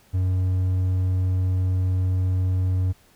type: tone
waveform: triangle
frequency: 92.5 Hz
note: F#2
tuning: in tune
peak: -17 dBFS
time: 0.13-2.93 s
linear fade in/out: 20 ms
effects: pink hiss -57 dBFS RMS until 3.15 s

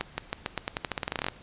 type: accelerating click train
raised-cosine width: 0.3 ms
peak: -12 dBFS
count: 19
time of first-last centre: 0.01-1.285 s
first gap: 170 ms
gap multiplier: 0.88
effects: pink hiss -51 dBFS RMS until 1.42 s + resampled to 8000 Hz

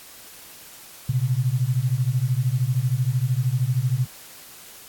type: beating tone pair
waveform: sine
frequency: 120.4 / 133.4 Hz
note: B2 / C3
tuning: -44 / +34 cents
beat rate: 13 Hz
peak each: -22 dBFS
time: 1.09-4.06 s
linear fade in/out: 5 ms
effects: white hiss -44 dBFS RMS until 4.88 s + AAC 64 kbps

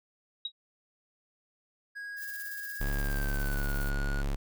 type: tone with exponential decay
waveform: sine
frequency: 3818 Hz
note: A#7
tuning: 41 cents sharp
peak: -28 dBFS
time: 0.45-0.52 s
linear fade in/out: 5 ms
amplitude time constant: 15 ms
type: tone with pitch glide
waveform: triangle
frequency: 1648 to 1451.3 Hz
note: G#6 to F#6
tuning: -14 to -34 cents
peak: -36 dBFS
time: 1.95-4.23 s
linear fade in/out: 20 ms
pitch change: -220 cents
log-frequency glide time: 2.9-3.69 s
type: noise with tremolo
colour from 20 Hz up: violet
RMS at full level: -42 dBFS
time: 2.16-3.92 s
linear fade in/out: 50 ms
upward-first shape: square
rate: 17 Hz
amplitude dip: 45%
type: tone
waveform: square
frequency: 34.95 Hz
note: C#1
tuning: 15 cents sharp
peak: -29 dBFS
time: 2.8-4.36 s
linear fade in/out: 10 ms
effects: none

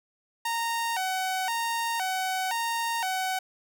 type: tone with vibrato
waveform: sawtooth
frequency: 834 Hz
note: G#5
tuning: 7 cents sharp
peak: -23 dBFS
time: 0.45-3.39 s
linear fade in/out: 5 ms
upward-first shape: square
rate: 0.97 Hz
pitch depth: 180 cents each way
effects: none

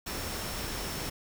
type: tone in noise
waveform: sine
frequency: 5420 Hz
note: E8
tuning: 47 cents sharp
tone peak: -45 dBFS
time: 0.06-1.1 s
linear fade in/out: 10 ms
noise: pink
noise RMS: -36 dBFS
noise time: 0.06-1.1 s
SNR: -12 dB
effects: none

